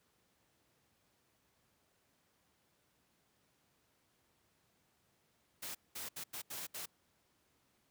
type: noise bursts at uneven times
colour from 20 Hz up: white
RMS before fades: -44 dBFS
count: 6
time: 5.62-5.75 / 5.95-6.09 / 6.16-6.24 / 6.33-6.42 / 6.5-6.67 / 6.74-6.86 s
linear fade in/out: 10 ms
effects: pink hiss -75 dBFS RMS until 7.9 s + high-pass 80 Hz 12 dB/octave